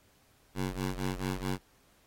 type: ring-modulated tone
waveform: 15% pulse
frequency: 93.4 Hz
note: F#2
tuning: 17 cents sharp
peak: -23 dBFS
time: 0.54-1.59 s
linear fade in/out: 50 ms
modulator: 49 Hz
effects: pink hiss -66 dBFS RMS until 2.06 s + AAC 48 kbps